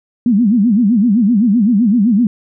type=tone with vibrato; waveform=sine; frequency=220 Hz; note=A3; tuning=in tune; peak=-8 dBFS; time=0.26-2.27 s; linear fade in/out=2 ms; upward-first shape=sine; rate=7.8 Hz; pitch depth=230 cents each way; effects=none